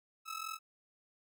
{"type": "ring-modulated tone", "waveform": "sawtooth", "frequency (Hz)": 1300, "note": "E6", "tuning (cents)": -24, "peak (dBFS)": -33, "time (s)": [0.25, 0.59], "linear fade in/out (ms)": 50, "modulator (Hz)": 21.6, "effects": []}